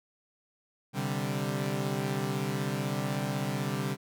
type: chord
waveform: sawtooth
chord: C suspended second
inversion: none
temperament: equal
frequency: 130.81 / 146.83 / 196 Hz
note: C3 / D3 / G3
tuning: 0 / 0 / 0 cents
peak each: -30 dBFS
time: 0.93-3.97 s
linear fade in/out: 50 ms
effects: none